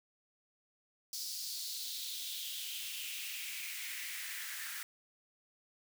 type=noise with high-pass filter sweep; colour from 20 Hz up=white; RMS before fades=-42 dBFS; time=1.13-4.83 s; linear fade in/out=2 ms; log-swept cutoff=5000 to 1600 Hz; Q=3.7; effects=none